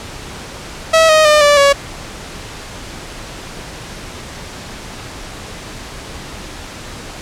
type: tone with pitch steps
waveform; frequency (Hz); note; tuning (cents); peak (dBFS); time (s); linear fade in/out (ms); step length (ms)
sawtooth; 647 / 624.6 / 603 / 582.1 / 561.9; E5 / D#5 / D5 / D5 / C#5; -32 / +7 / +46 / -15 / +23; -3; 0.93-1.73; 10; 160
effects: pink hiss -30 dBFS RMS until 7.21 s + low-pass 8000 Hz 12 dB/octave